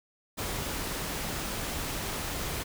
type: noise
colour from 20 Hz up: pink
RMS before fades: -34 dBFS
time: 0.37-2.64 s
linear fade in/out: 20 ms
effects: none